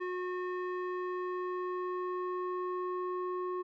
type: tone with low-pass filter sweep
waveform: square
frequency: 363.2 Hz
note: F#4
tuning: 32 cents flat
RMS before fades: -36 dBFS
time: 0-3.63 s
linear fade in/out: 20 ms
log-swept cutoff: 1700 to 1000 Hz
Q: 2.2
effects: none